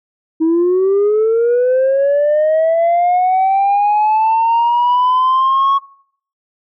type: linear sweep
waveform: sine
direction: up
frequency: 316.5 to 1108.7 Hz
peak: -8 dBFS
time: 0.4-5.79 s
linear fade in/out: 20 ms
effects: noise-tail reverb RT60 0.6 s tail -23 dB re dry + tanh soft clip ceiling -8 dBFS